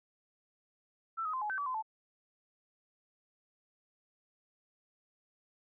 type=tone with pitch steps; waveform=sine; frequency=1332 / 1259 / 1038 / 842 / 1540 / 1147 / 1025 / 877 Hz; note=E6 / D#6 / C6 / G#5 / G6 / D6 / C6 / A5; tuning=+18 / +20 / -14 / +24 / -31 / -41 / -36 / -6 cents; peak=-33 dBFS; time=1.17-1.826 s; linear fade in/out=20 ms; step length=82 ms; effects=none